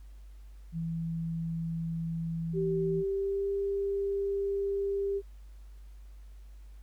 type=tone; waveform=sine; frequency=164.81 Hz; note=E3; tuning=in tune; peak=-31 dBFS; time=0.72-3.04 s; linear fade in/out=50 ms
type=tone with pitch glide; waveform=sine; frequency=386.8 to 397 Hz; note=G4 to G4; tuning=-23 to +22 cents; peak=-28 dBFS; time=2.53-5.22 s; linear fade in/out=50 ms; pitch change=+45 cents; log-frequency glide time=2.85-3.5 s
effects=added 50 Hz sine -46 dBFS peak until 6.82 s + pink hiss -68 dBFS RMS until 6.82 s